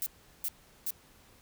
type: noise bursts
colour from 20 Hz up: violet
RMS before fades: -33 dBFS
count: 3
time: 0.02-0.906 s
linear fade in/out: 0 ms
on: 42 ms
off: 380 ms
effects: pink hiss -60 dBFS RMS until 1.41 s